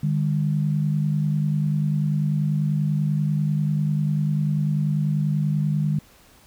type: tone pair together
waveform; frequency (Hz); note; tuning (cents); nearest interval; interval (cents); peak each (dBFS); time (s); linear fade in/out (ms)
sine; 151.2 / 201.4; D#3 / G3; -49 / +47; perfect fourth; 496; -20 / -26; 0.03-5.99; 5
effects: pink hiss -53 dBFS RMS until 6.46 s